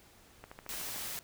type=click train; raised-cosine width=0.5 ms; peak=-31 dBFS; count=8; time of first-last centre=0.44-0.962 s; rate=13.4 Hz
type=noise; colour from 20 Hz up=white; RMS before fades=-40 dBFS; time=0.69-1.19 s; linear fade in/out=0 ms
effects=pink hiss -60 dBFS RMS until 1.23 s